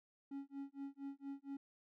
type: tone with tremolo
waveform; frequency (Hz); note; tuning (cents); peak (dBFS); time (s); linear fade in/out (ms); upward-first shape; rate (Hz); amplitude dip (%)
triangle; 277.2; C#4; 0; -40; 0.31-1.57; 5; sine; 4.3; 100
effects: none